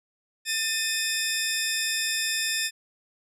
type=tone pair together; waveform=15% pulse; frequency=1790.2 / 2515 Hz; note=A6 / D#7; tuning=+29 / +18 cents; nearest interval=tritone; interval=589 cents; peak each=-21 dBFS; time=0.45-2.71 s; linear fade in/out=50 ms; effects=resampled to 32000 Hz